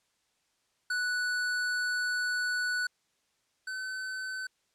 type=tone pair in turn; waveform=square; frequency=1480 / 1520.7 Hz; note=F#6 / F#6; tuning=0 / +47 cents; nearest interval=unison; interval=47 cents; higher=second; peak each=-29 / -35 dBFS; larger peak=first; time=0.9-2.87 / 3.67-4.47 s; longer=first; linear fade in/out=5 ms; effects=white hiss -74 dBFS RMS until 4.74 s + low-pass 8000 Hz 12 dB/octave